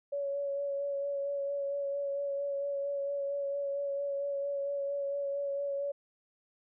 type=tone with vibrato; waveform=sine; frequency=562 Hz; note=C#5; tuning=24 cents sharp; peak=-31 dBFS; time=0.12-5.92 s; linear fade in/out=10 ms; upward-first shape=sine; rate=4.4 Hz; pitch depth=18 cents each way; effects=none